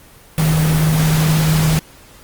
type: tone in noise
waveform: sine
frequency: 156.9 Hz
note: D#3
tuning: 15 cents sharp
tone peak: -12 dBFS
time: 0.38-1.79 s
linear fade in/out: 0 ms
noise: pink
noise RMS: -21 dBFS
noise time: 0.38-1.79 s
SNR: +6 dB
effects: pink hiss -44 dBFS RMS until 2.23 s + Opus 24 kbps